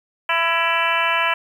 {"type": "harmonic tone with a mistuned harmonic", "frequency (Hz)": 333.5, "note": "E4", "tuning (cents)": 20, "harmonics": [2, 3, 4, 5, 6, 7, 8, 9], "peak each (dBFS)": [-27, -22, -25, -24, -29, -24, -25, -27], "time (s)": [0.29, 1.34], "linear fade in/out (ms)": 5, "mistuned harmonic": 6, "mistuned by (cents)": -40, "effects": ["8-bit"]}